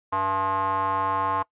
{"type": "tone with band-pass filter", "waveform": "square", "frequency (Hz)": 96.3, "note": "G2", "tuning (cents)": -30, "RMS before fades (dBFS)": -25, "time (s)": [0.12, 1.43], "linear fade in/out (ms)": 10, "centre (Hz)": 1000, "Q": 8.4, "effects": ["noise-tail reverb RT60 0.1 s tail -22 dB re dry", "resampled to 8000 Hz"]}